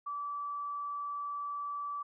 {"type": "tone", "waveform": "sine", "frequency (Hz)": 1156, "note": "D6", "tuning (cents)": -28, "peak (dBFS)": -35, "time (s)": [0.06, 2.03], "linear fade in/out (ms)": 10, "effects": []}